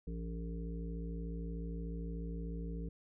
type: harmonic tone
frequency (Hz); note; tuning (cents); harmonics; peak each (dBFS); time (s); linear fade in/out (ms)
56.7; A#1; -47; 1 / 3 / 5 / 7 / 8; -40 / -43 / -50 / -56 / -51; 0.07-2.89; 5
effects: none